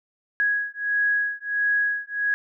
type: beating tone pair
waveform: sine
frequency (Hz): 1661.2 / 1662.7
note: G#6 / G#6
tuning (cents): 0 / +2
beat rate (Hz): 1.5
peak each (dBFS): -24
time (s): 0.4-2.34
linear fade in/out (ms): 0
effects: none